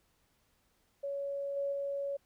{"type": "tone with level steps", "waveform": "sine", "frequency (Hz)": 560, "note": "C#5", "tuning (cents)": 18, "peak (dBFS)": [-34, -31, -33], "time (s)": [1.03, 2.17], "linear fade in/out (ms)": 10, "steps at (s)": [1.56, 1.72], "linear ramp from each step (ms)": 10, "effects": ["pink hiss -73 dBFS RMS until 2.25 s"]}